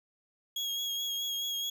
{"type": "tone with vibrato", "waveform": "35% pulse", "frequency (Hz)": 3298, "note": "G#7", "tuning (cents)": -13, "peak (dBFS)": -30, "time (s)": [0.56, 1.7], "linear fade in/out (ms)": 5, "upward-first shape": "sine", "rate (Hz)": 4.7, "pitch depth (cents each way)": 23, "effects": []}